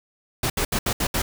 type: noise bursts at uneven times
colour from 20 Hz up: pink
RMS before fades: -23 dBFS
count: 6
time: 0.43-0.5 / 0.57-0.65 / 0.72-0.79 / 0.86-0.93 / 1-1.07 / 1.14-1.22 s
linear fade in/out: 5 ms
effects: none